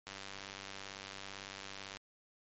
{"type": "click train", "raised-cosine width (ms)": 0.2, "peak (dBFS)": -27, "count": 187, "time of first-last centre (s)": [0.07, 1.97], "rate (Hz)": 97.9, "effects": ["MP3 32 kbps"]}